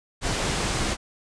pink low-pass noise, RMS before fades -26 dBFS, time 0.21-0.97 s, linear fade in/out 50 ms, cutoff 9200 Hz, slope 48 dB/octave, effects none

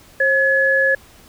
sine tone pair together, 535.8 / 1700 Hz, C5 / G#6, +41 / +40 cents, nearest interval octave + minor sixth, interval 1999 cents, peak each -18 / -14 dBFS, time 0.2-0.95 s, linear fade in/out 5 ms, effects pink hiss -47 dBFS RMS until 1.28 s

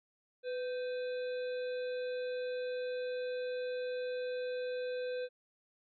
harmonic tone with a mistuned harmonic, 500 Hz, B4, 21 cents sharp, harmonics 1 / 3 / 5 / 7 / 8, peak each -35 / -48 / -53 / -58 / -54 dBFS, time 0.43-5.29 s, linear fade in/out 50 ms, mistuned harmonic 3, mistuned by +65 cents, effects none

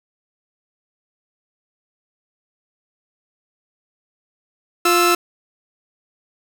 sawtooth tone pair together, 350.2 / 1322 Hz, F4 / E6, +5 / +5 cents, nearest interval octave + major seventh, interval 2300 cents, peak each -12 dBFS, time 4.85-5.15 s, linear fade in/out 5 ms, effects none

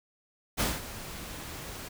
pink noise with ADSR envelope, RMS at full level -27 dBFS, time 0.57-1.89 s, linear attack 32 ms, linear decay 200 ms, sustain -14 dB, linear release 15 ms, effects none

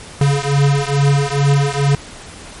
square beating tone pair, 140 / 142.3 Hz, C#3 / C#3, +18 / +46 cents, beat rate 2.3 Hz, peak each -15 / -16 dBFS, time 0.21-1.95 s, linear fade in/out 2 ms, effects pink hiss -35 dBFS RMS until 2.6 s + MP3 48 kbps

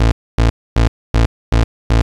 30% pulse tone bursts, 56.6 Hz, A1, 50 cents sharp, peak -6 dBFS, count 6, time 0-2.02 s, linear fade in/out 5 ms, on 120 ms, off 260 ms, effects low-pass 6000 Hz 12 dB/octave + 7-bit

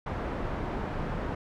pink low-pass noise, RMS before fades -33 dBFS, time 0.06-1.35 s, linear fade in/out 5 ms, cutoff 1300 Hz, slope 12 dB/octave, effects none

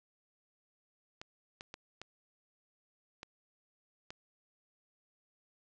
clicks, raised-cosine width 0.2 ms, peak -27 dBFS, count 6, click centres 1.215 / 1.609 / 1.741 / 2.016 / 3.231 / 4.105 s, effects resampled to 16000 Hz + 9-bit

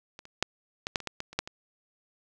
clicks, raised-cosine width 0.2 ms, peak -26 / -30 / -7 / -14 / -8 / -24 / -15 / -17 / -28 / -9 / -22 dBFS, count 11, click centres 0.191 / 0.254 / 0.426 / 0.869 / 0.958 / 1.003 / 1.073 / 1.204 / 1.33 / 1.39 / 1.475 s, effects none

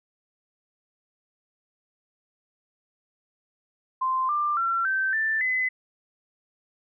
sine tone with pitch steps, 1041 / 1188.9 / 1357.8 / 1550.8 / 1771.1 / 2023 Hz, C6 / D6 / F6 / G6 / A6 / B6, -9 / +21 / -49 / -19 / +11 / +41 cents, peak -22 dBFS, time 4.01-5.69 s, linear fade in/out 10 ms, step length 280 ms, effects none

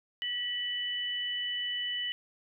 sine tone pair together, 1937 / 2982 Hz, B6 / F#7, -34 / +13 cents, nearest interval perfect fifth, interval 747 cents, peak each -37 / -32 dBFS, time 0.22-2.12 s, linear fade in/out 0 ms, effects none

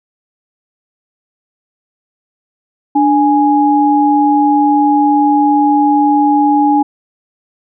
sine tone pair together, 293.7 / 830.7 Hz, D4 / G#5, 0 / 0 cents, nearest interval octave + tritone, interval 1800 cents, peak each -10 dBFS, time 2.95-6.83 s, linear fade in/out 10 ms, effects none

